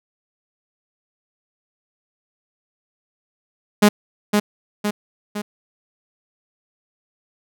sawtooth tone with echo, 207.7 Hz, G#3, in tune, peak -5 dBFS, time 3.82-3.89 s, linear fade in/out 10 ms, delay 510 ms, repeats 3, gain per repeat -5 dB, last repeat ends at 5.42 s, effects none

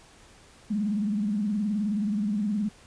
sine tone with vibrato, 207.7 Hz, G#3, in tune, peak -24 dBFS, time 0.7-2.69 s, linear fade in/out 10 ms, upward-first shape sine, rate 19 Hz, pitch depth 110 cents each way, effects pink hiss -54 dBFS RMS until 2.86 s + resampled to 22050 Hz

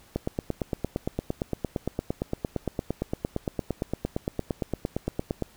click train, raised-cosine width 2 ms, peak -13 dBFS, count 47, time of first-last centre 0.16-5.423 s, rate 8.74 Hz, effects pink hiss -56 dBFS RMS until 5.56 s

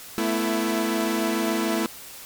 sawtooth chord, A suspended second, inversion none, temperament equal with one note detuned, 220 / 246.9 / 332.1 Hz, A3 / B3 / E4, 0 / 0 / +13 cents, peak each -22 / -26 / -21 dBFS, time 0.18-1.86 s, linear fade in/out 0 ms, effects white hiss -41 dBFS RMS until 2.25 s + MP3 96 kbps

